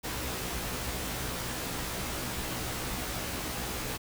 pink noise with comb filter, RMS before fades -35 dBFS, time 0.03-3.98 s, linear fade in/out 20 ms, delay 16 ms, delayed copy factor +0.95, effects none

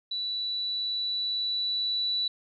sine tone with level ramp, 3951 Hz, B7, in tune, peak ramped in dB -29 to -25 dBFS, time 0.11-2.28 s, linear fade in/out 5 ms, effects none

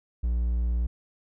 triangle tone, 59 Hz, A#1, 22 cents sharp, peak -21 dBFS, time 0.23-0.87 s, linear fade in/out 10 ms, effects none

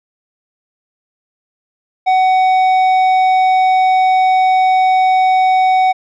sine tone with tanh clipping, 750 Hz, F#5, 23 cents sharp, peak -10 dBFS, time 2.06-5.93 s, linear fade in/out 20 ms, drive 9 dB, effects none

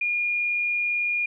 sine tone, 2426 Hz, D#7, 44 cents flat, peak -22 dBFS, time 0.01-1.26 s, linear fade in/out 5 ms, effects none

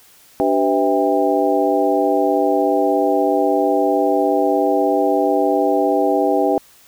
sine tone cluster, 290.8 / 387.7 / 504 / 652 / 799 Hz, D4 / G4 / B4 / E5 / G5, -17 / -19 / +35 / -19 / +33 cents, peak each -20 dBFS, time 0.4-6.58 s, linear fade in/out 0 ms, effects white hiss -49 dBFS RMS until 6.87 s

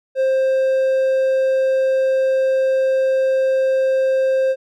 triangle tone, 528 Hz, C5, 16 cents sharp, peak -12 dBFS, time 0.15-4.56 s, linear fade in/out 50 ms, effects none

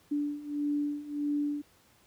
sine beating tone pair, 290.7 / 292.3 Hz, D4 / D4, -18 / -8 cents, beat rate 1.6 Hz, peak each -34 / -31 dBFS, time 0.11-1.62 s, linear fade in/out 10 ms, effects pink hiss -63 dBFS RMS until 2.06 s + high-pass 60 Hz 12 dB/octave

